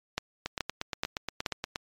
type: two click trains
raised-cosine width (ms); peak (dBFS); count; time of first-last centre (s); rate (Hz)
0.2; -11 / -14; 4 / 12; 0.18-1.462 / 0.46-1.759; 2.34 / 8.47
effects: MP3 96 kbps